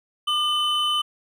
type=tone pair together; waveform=triangle; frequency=1200 / 3026 Hz; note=D6 / F#7; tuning=+37 / +38 cents; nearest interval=octave + major third; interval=1601 cents; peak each=-23 / -20 dBFS; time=0.27-1.02 s; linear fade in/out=10 ms; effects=none